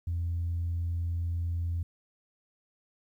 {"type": "tone", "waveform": "sine", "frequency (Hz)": 85.2, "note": "F2", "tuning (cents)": -42, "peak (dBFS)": -27, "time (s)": [0.07, 1.83], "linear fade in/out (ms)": 5, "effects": ["tanh soft clip ceiling -25 dBFS", "11-bit"]}